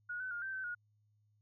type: tone with pitch steps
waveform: sine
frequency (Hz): 1449 / 1514 / 1417 / 1558 / 1535 / 1442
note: F#6 / F#6 / F6 / G6 / G6 / F#6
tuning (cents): -37 / +39 / +25 / -11 / -37 / -45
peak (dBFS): -38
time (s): 0.09-0.75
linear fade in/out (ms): 10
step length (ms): 110
effects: added 105 Hz sine -70 dBFS peak until 1.41 s